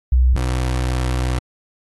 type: tone pair in turn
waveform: sine / 30% pulse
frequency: 62.8 / 62.8 Hz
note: B1 / B1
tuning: +30 / +30 cents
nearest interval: unison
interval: 0 cents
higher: neither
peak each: -10 / -15 dBFS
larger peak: first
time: 0.12-0.36 / 0.36-1.39 s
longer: second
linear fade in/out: 5 ms
effects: AAC 32 kbps